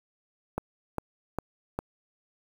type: click train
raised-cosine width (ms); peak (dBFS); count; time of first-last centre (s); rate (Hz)
1; -15; 4; 0.58-1.79; 2.48
effects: 7-bit